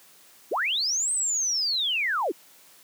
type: linear two-way sweep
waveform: sine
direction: up then down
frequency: 270 to 8370 to 270 Hz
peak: -23 dBFS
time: 0.51-2.32 s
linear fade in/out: 10 ms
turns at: 1.12 s
effects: white hiss -54 dBFS RMS until 2.83 s + high-pass 150 Hz 12 dB/octave